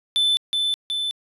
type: tone with echo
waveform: triangle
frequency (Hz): 3520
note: A7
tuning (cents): 0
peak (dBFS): -15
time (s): 0.16-0.37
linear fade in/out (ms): 0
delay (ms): 370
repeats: 2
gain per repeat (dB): -3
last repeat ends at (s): 1.11
effects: resampled to 32000 Hz